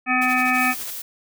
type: harmonic tone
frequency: 253.2 Hz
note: B3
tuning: 43 cents sharp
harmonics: 1 / 3 / 5 / 7 / 9 / 10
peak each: -24 / -24 / -24 / -24 / -24 / -24 dBFS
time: 0.06-0.75 s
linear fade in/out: 50 ms
type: noise with tremolo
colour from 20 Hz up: white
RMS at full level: -34 dBFS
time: 0.21-0.91 s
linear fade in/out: 10 ms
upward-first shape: sine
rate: 12 Hz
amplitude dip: 65%
type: noise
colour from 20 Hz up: blue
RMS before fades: -32 dBFS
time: 0.58-1.02 s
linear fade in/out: 5 ms
effects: none